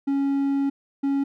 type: tone pair in turn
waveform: triangle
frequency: 277.2 / 277.2 Hz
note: C#4 / C#4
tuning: 0 / 0 cents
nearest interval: unison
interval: 0 cents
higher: neither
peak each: -18 dBFS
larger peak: neither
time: 0.07-0.7 / 1.03-1.24 s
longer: first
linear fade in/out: 10 ms
effects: none